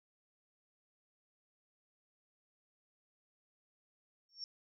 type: tone with exponential growth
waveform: sine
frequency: 5480 Hz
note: F8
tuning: 34 cents flat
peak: -37 dBFS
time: 4.29-4.44 s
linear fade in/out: 1 ms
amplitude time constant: 32 ms
effects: none